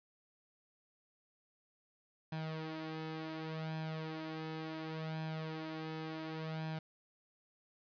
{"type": "tone with flanger", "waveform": "sawtooth", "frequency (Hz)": 158.6, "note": "D#3", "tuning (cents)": 33, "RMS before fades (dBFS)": -42, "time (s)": [2.32, 6.79], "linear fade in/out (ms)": 5, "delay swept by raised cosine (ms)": [1.2, 4], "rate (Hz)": 0.69, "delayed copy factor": 0.65, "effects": ["resampled to 11025 Hz", "11-bit"]}